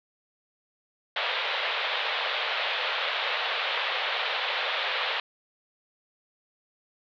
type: band-pass noise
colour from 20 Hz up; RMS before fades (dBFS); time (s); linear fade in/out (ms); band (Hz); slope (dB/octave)
white; -29; 1.16-5.2; 2; 470 to 3800; 48
effects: none